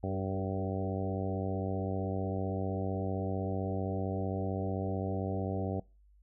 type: harmonic tone with a mistuned harmonic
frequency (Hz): 95.6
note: G2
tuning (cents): -43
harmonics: 1 / 2 / 3 / 4 / 5 / 6 / 7 / 8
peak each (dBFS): -35 / -38 / -40 / -41 / -42 / -43 / -43 / -44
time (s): 0.03-5.8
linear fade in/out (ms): 5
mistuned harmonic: 4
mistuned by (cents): +19
effects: noise-tail reverb RT60 0.3 s tail -24 dB re dry + added 50 Hz sine -59 dBFS peak until 6.22 s